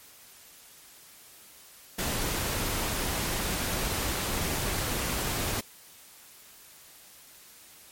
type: noise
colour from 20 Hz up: pink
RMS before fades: -30 dBFS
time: 1.98-5.61 s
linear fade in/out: 10 ms
effects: white hiss -52 dBFS RMS until 7.91 s + MP3 64 kbps